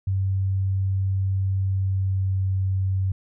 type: tone with pitch glide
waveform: sine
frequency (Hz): 96.1 to 95.27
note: G2 to G2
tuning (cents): -34 to -49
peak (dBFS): -20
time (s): 0.07-3.12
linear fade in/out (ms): 5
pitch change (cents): -15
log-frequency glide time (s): 1.61-2.48
effects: none